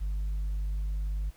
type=tone with tanh clipping; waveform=sine; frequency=50.1 Hz; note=G1; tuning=38 cents sharp; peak=-29 dBFS; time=0-1.31 s; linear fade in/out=20 ms; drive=2 dB; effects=pink hiss -60 dBFS RMS until 1.36 s